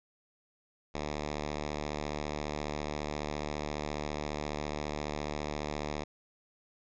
5% pulse tone, 74.6 Hz, D2, 28 cents sharp, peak -23 dBFS, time 0.94-6.04 s, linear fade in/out 10 ms, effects resampled to 16000 Hz

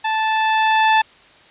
sawtooth tone with level ramp, 877 Hz, A5, 6 cents flat, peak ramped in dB -14 to -7 dBFS, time 0.04-1.02 s, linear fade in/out 10 ms, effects white hiss -48 dBFS RMS until 1.5 s + resampled to 8000 Hz

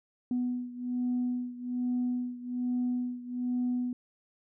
sine beating tone pair, 246.9 / 248.1 Hz, B3 / B3, 0 / +8 cents, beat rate 1.2 Hz, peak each -30 / -33 dBFS, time 0.31-3.93 s, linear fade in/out 2 ms, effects tanh soft clip ceiling -23 dBFS

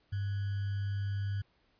sine tone with sample-and-hold, 99.9 Hz, G2, 33 cents sharp, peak -31 dBFS, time 0.12-1.42 s, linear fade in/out 10 ms, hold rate 1575 Hz, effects pink hiss -71 dBFS RMS until 1.79 s + resampled to 11025 Hz

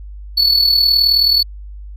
triangle tone with amplitude modulation, 4435 Hz, C#8, in tune, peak -6 dBFS, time 0.37-1.43 s, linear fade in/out 10 ms, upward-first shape sine, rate 39.1 Hz, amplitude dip 60%, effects added 50 Hz sine -29 dBFS peak until 1.96 s

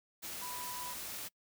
sine tone in noise, 987.8 Hz, B5, in tune, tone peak -44 dBFS, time 0.41-0.94 s, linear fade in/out 20 ms, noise white, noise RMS -43 dBFS, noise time 0.22-1.29 s, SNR -4 dB, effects noise-tail reverb RT60 0.1 s tail -25 dB re dry

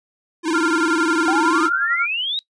square tone with vibrato, 325 Hz, E4, 24 cents flat, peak -18 dBFS, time 0.43-1.7 s, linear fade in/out 50 ms, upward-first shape square, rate 20 Hz, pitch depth 96 cents each way
sine tone with tremolo, 1390 Hz, F6, 9 cents flat, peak -16 dBFS, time 0.54-2.06 s, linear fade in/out 5 ms, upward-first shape sine, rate 11 Hz, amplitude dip 70%
sine exponential sweep, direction up, 740 to 3878 Hz, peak -20 dBFS, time 1.28-2.39 s, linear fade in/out 0 ms
effects noise-tail reverb RT60 0.1 s tail -19 dB re dry + resampled to 22050 Hz

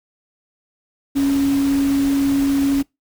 sine tone in noise, 277.2 Hz, C#4, in tune, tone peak -14 dBFS, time 1.15-2.83 s, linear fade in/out 20 ms, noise pink, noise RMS -31 dBFS, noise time 1.15-2.83 s, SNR +14 dB, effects noise-tail reverb RT60 0.2 s tail -24 dB re dry

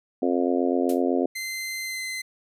harmonic tone, 88 Hz, F2, 14 cents sharp, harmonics 3 / 4 / 5 / 6 / 7 / 8, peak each -24 / -26 / -28 / -30 / -31 / -32 dBFS, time 0.22-1.26 s, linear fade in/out 5 ms
blue noise with exponential decay, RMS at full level -31 dBFS, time 0.89-1.02 s, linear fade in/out 5 ms, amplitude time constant 28 ms
sawtooth tone with pitch glide, 2073 to 2057 Hz, C7 to C7, -17 to -30 cents, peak -26 dBFS, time 1.35-2.22 s, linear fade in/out 10 ms, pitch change -13 cents, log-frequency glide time 1.85-2.01 s
effects resampled to 32000 Hz

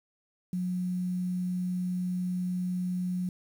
sine tone with quantisation, 181 Hz, F#3, 38 cents flat, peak -28 dBFS, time 0.53-3.29 s, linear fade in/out 2 ms, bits 9, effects none

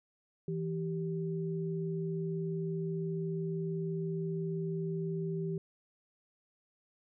sine tone pair together, 163.89 / 389.8 Hz, E3 / G4, -10 / -10 cents, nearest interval octave + minor third, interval 1500 cents, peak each -34 / -37 dBFS, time 0.48-5.58 s, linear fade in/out 2 ms, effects none

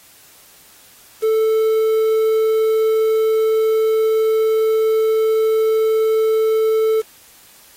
triangle tone with quantisation, 440 Hz, A4, in tune, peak -11 dBFS, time 1.22-7.02 s, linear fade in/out 20 ms, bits 6, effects white hiss -47 dBFS RMS until 7.76 s + AAC 48 kbps

